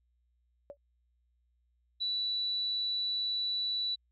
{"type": "tone with exponential decay", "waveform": "sine", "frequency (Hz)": 571, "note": "D5", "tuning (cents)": -49, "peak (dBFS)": -37, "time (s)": [0.7, 0.77], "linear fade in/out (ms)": 0, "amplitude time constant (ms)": 15}
{"type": "tone", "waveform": "sine", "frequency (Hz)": 3951, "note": "B7", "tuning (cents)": 0, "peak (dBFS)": -30, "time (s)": [2, 3.96], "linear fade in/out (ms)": 20}
{"effects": ["added 60 Hz sine -70 dBFS peak until 4.11 s"]}